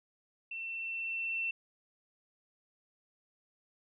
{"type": "tone with level ramp", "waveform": "sine", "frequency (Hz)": 2692, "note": "E7", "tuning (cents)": 36, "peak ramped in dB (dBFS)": [-38, -31], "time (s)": [0.51, 1.51], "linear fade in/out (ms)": 5, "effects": []}